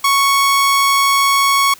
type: tone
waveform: sawtooth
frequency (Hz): 1108.7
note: C#6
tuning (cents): 0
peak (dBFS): -7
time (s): 0.04-1.74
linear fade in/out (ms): 5
effects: white hiss -42 dBFS RMS until 1.79 s